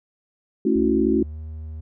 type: chord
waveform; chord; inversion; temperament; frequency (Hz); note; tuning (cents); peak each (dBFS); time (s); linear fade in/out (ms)
sine; F# minor seventh; first; equal; 220 / 277.2 / 329.6 / 370; A3 / C#4 / E4 / F#4; 0 / 0 / 0 / 0; -22; 0.65-1.23; 5
type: tone with pitch glide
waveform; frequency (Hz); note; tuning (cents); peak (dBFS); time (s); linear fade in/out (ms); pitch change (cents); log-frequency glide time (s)
triangle; 69.3 to 78.24; C#2 to D#2; 0 to +10; -29; 0.75-1.81; 10; +210; 1.05-1.37
effects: none